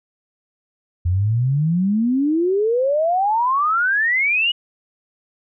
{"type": "exponential sweep", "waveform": "sine", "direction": "up", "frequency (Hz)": [84.7, 2943], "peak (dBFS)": -15, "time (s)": [1.05, 4.52], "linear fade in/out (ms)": 10, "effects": []}